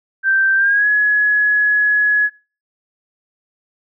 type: tone with pitch glide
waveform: sine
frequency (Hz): 1565 to 1687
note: G6 to G#6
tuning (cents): -3 to +27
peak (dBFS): -11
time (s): 0.23-2.3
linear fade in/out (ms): 50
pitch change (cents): +130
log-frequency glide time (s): 0.56-0.88
effects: noise-tail reverb RT60 0.4 s tail -26 dB re dry